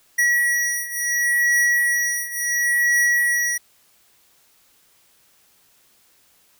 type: beating tone pair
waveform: square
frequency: 1925 / 1925.71 Hz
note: B6 / B6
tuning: -45 / -44 cents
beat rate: 0.71 Hz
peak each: -20 / -23 dBFS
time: 0.18-3.58 s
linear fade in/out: 10 ms
effects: white hiss -58 dBFS RMS until 6.59 s